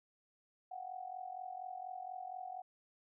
sine tone with amplitude modulation, 740 Hz, F#5, in tune, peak -39 dBFS, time 0.71-2.62 s, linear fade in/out 10 ms, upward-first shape sine, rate 44.2 Hz, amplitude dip 80%, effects none

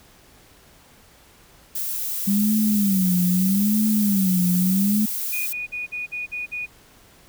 violet noise, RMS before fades -27 dBFS, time 1.75-5.53 s, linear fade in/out 5 ms
sine tone with vibrato, 196 Hz, G3, in tune, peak -17 dBFS, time 2.27-5.06 s, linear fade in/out 10 ms, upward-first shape sine, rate 0.79 Hz, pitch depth 160 cents each way
sine tone bursts, 2463 Hz, D#7, 18 cents flat, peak -26 dBFS, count 7, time 5.32-6.664 s, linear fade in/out 20 ms, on 150 ms, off 49 ms
effects pink hiss -52 dBFS RMS until 7.28 s

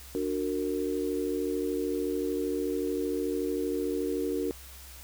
sine chord, D augmented, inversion none, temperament just, 293.7 / 367.1 / 458.9 Hz, D4 / F#4 / A#4, 0 / -14 / -27 cents, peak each -32 dBFS, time 0.15-4.51 s, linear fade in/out 0 ms, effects added 65 Hz sine -48 dBFS peak until 5.03 s + white hiss -49 dBFS RMS until 5.03 s

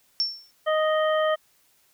sine tone with exponential decay, 5430 Hz, F8, 50 cents flat, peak -18 dBFS, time 0.2-0.51 s, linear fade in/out 0 ms, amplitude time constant 66 ms
harmonic tone, 622.3 Hz, D#5, in tune, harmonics 1 / 2 / 3 / 5, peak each -21 / -27 / -31 / -35 dBFS, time 0.66-1.36 s, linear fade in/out 20 ms
effects white hiss -63 dBFS RMS until 1.93 s

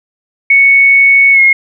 sine tone with pitch glide, 2217 to 2153 Hz, C#7 to C7, 0 to +49 cents, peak -3 dBFS, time 0.5-1.53 s, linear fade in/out 5 ms, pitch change -51 cents, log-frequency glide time 1.32-1.41 s, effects none

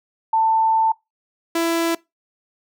sine / sawtooth tone pair in turn, 890 / 333.4 Hz, A5 / E4, +20 / +20 cents, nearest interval octave + perfect fourth, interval 1700 cents, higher first, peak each -14 dBFS, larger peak neither, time 0.33-0.92 / 1.55-1.95 s, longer first, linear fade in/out 5 ms, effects noise-tail reverb RT60 0.2 s tail -22 dB re dry

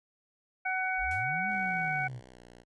harmonic tone, 749 Hz, F#5, 21 cents sharp, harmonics 1 / 2 / 3, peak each -33 / -33 / -33 dBFS, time 0.65-2.08 s, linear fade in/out 10 ms
sine linear two-way sweep, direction up then down, 30.87 to 207.7 to 115.2 Hz, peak -38 dBFS, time 0.97-2.22 s, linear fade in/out 50 ms, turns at 1.49 s
white noise with exponential decay, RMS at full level -47 dBFS, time 1.11-1.34 s, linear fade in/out 2 ms, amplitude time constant 48 ms
5% pulse tone with pitch glide, 63.6 to 60.1 Hz, C2 to B1, -48 to -46 cents, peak -40 dBFS, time 1.47-2.65 s, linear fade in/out 50 ms, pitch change -98 cents, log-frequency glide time 2.3-2.38 s
effects resampled to 22050 Hz

